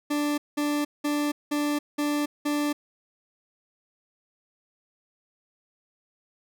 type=tone bursts; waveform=40% pulse; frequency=293.7 Hz; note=D4; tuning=in tune; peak=-23 dBFS; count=6; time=0.1-2.73 s; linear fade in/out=10 ms; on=280 ms; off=190 ms; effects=none